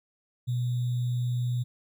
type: tone with sample-and-hold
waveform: sine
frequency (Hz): 122.5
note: B2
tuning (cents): -14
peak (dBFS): -25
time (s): 0.47-1.64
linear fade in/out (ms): 20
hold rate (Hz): 3675
effects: none